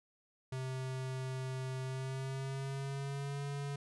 square tone with pitch glide, 130.5 to 141.49 Hz, C3 to C#3, -4 to +36 cents, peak -38 dBFS, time 0.52-3.76 s, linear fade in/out 5 ms, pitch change +140 cents, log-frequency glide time 1.83-3.43 s, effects resampled to 24000 Hz

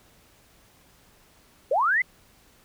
sine linear sweep, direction up, 479.1 to 2100 Hz, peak -19 dBFS, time 1.71-2.02 s, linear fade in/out 5 ms, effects pink hiss -58 dBFS RMS until 2.64 s

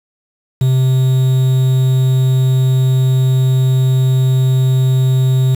triangle tone with quantisation, 130 Hz, C3, 11 cents flat, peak -7 dBFS, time 0.61-5.55 s, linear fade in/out 5 ms, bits 5, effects none

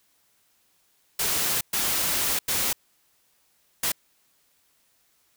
white noise bursts at uneven times, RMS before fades -25 dBFS, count 4, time 1.19-1.61 / 1.73-2.39 / 2.48-2.73 / 3.83-3.92 s, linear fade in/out 5 ms, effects white hiss -66 dBFS RMS until 5.36 s

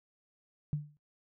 sine tone with exponential decay, 148.2 Hz, D3, 16 cents sharp, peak -26 dBFS, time 0.73-0.97 s, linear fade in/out 0 ms, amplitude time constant 51 ms, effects noise-tail reverb RT60 0.1 s tail -17 dB re dry

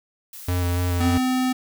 blue noise, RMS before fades -39 dBFS, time 0.33-1.01 s, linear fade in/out 2 ms
square tone with vibrato, 88.6 Hz, F2, 25 cents sharp, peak -21 dBFS, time 0.48-1.18 s, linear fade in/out 5 ms, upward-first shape square, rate 3.5 Hz, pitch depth 14 cents each way
square tone, 256 Hz, C4, 38 cents flat, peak -20 dBFS, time 1-1.53 s, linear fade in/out 10 ms
effects none

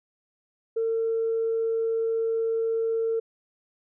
sine tone, 452.7 Hz, A4, 49 cents sharp, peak -22 dBFS, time 0.76-3.2 s, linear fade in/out 10 ms, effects tanh soft clip ceiling -18 dBFS

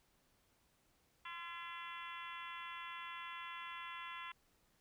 harmonic tone with a mistuned harmonic, 340 Hz, F4, 46 cents flat, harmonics 3 / 4 / 5 / 6 / 7 / 8 / 9 / 10, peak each -49 / -53 / -55 / -53 / -58 / -54 / -60 / -57 dBFS, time 1.25-4.32 s, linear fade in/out 5 ms, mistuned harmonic 3, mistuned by +22 cents, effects pink hiss -75 dBFS RMS until 4.8 s

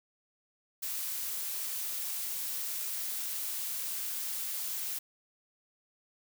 blue noise, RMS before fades -36 dBFS, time 0.82-4.99 s, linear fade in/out 10 ms, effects none

